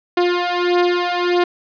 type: beating tone pair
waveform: sawtooth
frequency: 352.7 / 354.3 Hz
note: F4 / F4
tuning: +17 / +25 cents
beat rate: 1.6 Hz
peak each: -14 dBFS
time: 0.17-1.44 s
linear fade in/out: 5 ms
effects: resampled to 11025 Hz + 8-bit